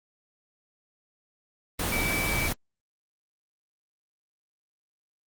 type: tone in noise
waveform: sine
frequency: 2305 Hz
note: D7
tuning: 33 cents flat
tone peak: -28 dBFS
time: 1.92-2.48 s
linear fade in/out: 5 ms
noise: pink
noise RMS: -28 dBFS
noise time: 1.79-2.53 s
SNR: -3 dB
effects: Opus 24 kbps